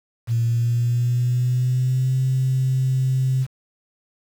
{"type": "tone with pitch glide", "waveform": "sine", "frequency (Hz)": [116.4, 130.65], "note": ["A#2", "C3"], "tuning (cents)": [-2, -2], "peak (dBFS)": -16, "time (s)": [0.27, 3.47], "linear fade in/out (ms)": 50, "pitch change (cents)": 200, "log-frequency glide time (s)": [0.44, 2.18], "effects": ["tanh soft clip ceiling -12 dBFS", "7-bit"]}